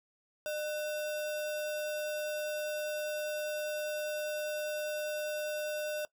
sine tone with sample-and-hold, 605 Hz, D#5, 49 cents flat, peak -33 dBFS, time 0.46-6.05 s, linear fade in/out 0 ms, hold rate 2100 Hz, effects noise-tail reverb RT60 0.1 s tail -20 dB re dry

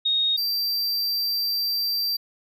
sine / square tone pair in turn, 3729 / 4698 Hz, A#7 / D8, 0 / 0 cents, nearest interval major third, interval 400 cents, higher second, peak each -19 / -23 dBFS, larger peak first, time 0.05-0.37 / 0.37-2.17 s, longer second, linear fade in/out 10 ms, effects none

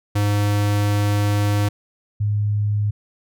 square / sine tone pair in turn, 102.9 / 104.1 Hz, G#2 / G#2, -16 / +5 cents, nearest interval unison, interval 21 cents, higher second, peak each -17 dBFS, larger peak neither, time 0.15-1.69 / 2.2-2.91 s, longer first, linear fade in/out 10 ms, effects none

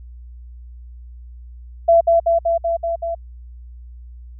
sine tone with echo, 672 Hz, E5, 33 cents sharp, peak -8 dBFS, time 1.88-2.01 s, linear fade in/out 10 ms, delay 190 ms, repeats 6, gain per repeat -2 dB, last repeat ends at 3.15 s, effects added 60 Hz sine -35 dBFS peak until 4.39 s

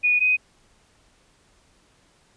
sine tone pair in turn, 2463 / 2503 Hz, D#7 / D#7, -18 / +10 cents, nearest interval unison, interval 28 cents, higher second, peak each -16 dBFS, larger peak neither, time 0.03-0.2 / 0.2-0.37 s, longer neither, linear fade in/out 20 ms, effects pink hiss -60 dBFS RMS until 2.36 s + resampled to 22050 Hz

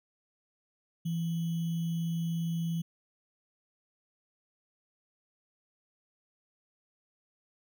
sine tone with sample-and-hold, 166.4 Hz, E3, 17 cents sharp, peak -29 dBFS, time 1.05-2.82 s, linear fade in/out 10 ms, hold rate 3150 Hz, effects none

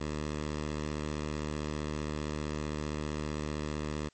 10% pulse tone, 75.4 Hz, D2, 46 cents sharp, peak -25 dBFS, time 0-4.09 s, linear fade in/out 10 ms, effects white hiss -69 dBFS RMS until 4.13 s + MP3 32 kbps

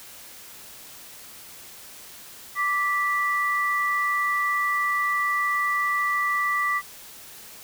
sine tone pair together, 1171.4 / 1966 Hz, D6 / B6, -5 / -8 cents, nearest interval major sixth, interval 897 cents, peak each -24 dBFS, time 2.55-6.82 s, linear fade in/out 50 ms, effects white hiss -44 dBFS RMS until 7.63 s

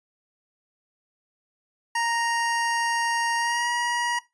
25% pulse tone with pitch glide, 932.3 to 956.3 Hz, A#5 to A#5, 0 to +44 cents, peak -19 dBFS, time 1.95-4.19 s, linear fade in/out 5 ms, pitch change +44 cents, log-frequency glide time 3.37-3.69 s, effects noise-tail reverb RT60 0.2 s tail -18 dB re dry + resampled to 22050 Hz

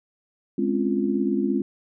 sine chord, Db major seventh, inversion second, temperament just, 207.9 / 259.9 / 277.2 / 346.5 Hz, Ab3 / C4 / Db4 / F4, +2 / -11 / 0 / -14 cents, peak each -25 / -26 / -27 / -26 dBFS, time 0.58-1.62 s, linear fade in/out 5 ms, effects none

